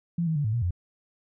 sine tone with pitch steps, 170.4 / 160.2 / 145.7 / 108.1 / 118.7 / 88.6 Hz, F3 / E3 / D3 / A2 / A#2 / F2, -42 / -49 / -13 / -30 / +32 / +25 cents, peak -23 dBFS, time 0.18-0.708 s, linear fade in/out 5 ms, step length 88 ms, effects none

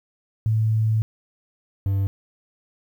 sine / triangle tone pair in turn, 110 / 98 Hz, A2 / G2, 0 / 0 cents, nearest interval major second, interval 200 cents, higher first, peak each -17 dBFS, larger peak neither, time 0.46-1.02 / 1.86-2.07 s, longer first, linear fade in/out 0 ms, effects 9-bit

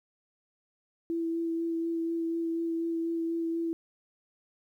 sine tone with vibrato, 331.9 Hz, E4, 12 cents sharp, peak -28 dBFS, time 1.1-3.73 s, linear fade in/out 0 ms, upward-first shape sine, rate 4.1 Hz, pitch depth 13 cents each way, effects 11-bit

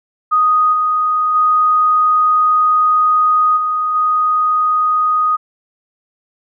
sine tone with level steps, 1244.5 Hz, D#6, in tune, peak -9 / -12 / -9 / -14 / -11 dBFS, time 0.31-5.37 s, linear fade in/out 20 ms, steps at 0.72 / 1.34 / 3.56 / 3.94 s, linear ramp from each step 20 ms, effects none

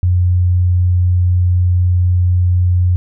sine tone, 89.6 Hz, F2, 45 cents sharp, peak -9 dBFS, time 0.03-2.96 s, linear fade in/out 0 ms, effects none

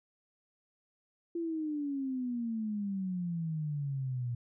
sine exponential sweep, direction down, 342.7 to 118.6 Hz, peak -32 dBFS, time 1.35-4.35 s, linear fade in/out 5 ms, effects none

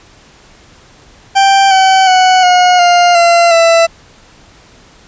40% pulse tone with pitch steps, 784 / 763 / 742.6 / 722.7 / 703.3 / 684.5 / 666.2 Hz, G5 / G5 / F#5 / F#5 / F5 / F5 / E5, 0 / -47 / +6 / -41 / +12 / -35 / +18 cents, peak -4 dBFS, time 1.35-3.87 s, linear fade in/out 20 ms, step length 360 ms, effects pink hiss -42 dBFS RMS until 5.07 s + resampled to 16000 Hz

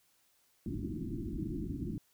white low-pass noise, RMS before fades -38 dBFS, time 0.66-1.98 s, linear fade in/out 2 ms, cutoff 350 Hz, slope 96 dB/octave, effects white hiss -71 dBFS RMS until 2.13 s

